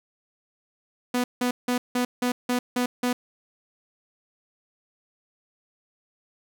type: tone bursts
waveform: sawtooth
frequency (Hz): 247.1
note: B3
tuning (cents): +1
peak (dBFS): -18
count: 8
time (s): 1.14-3.13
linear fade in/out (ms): 5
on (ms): 100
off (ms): 170
effects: none